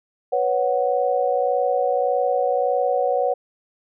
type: chord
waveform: sine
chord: B suspended second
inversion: none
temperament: just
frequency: 493.9 / 555.6 / 740.8 Hz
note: B4 / C#5 / F#5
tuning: 0 / +4 / +2 cents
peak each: -22 dBFS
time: 0.32-3.34 s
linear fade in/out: 10 ms
effects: none